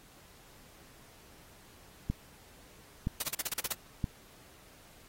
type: click train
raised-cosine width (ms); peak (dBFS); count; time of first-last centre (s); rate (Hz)
5; -18; 3; 2.1-4.042; 1.03
type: noise bursts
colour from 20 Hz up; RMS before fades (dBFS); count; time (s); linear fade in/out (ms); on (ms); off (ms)
white; -32; 9; 3.2-3.728; 5; 24; 39
effects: pink hiss -58 dBFS RMS until 5.08 s + AAC 48 kbps